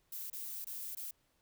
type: noise with dropouts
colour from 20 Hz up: violet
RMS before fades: -43 dBFS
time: 0.12-1.11 s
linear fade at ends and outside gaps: 5 ms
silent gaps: 0.301-0.328 / 0.646-0.668 / 0.95-0.969 s
effects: pink hiss -75 dBFS RMS until 1.41 s